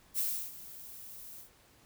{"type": "noise with ADSR envelope", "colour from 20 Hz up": "violet", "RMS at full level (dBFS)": -31, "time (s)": [0.14, 1.5], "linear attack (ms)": 45, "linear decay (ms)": 330, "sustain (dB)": -17, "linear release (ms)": 110, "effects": ["pink hiss -63 dBFS RMS until 1.85 s"]}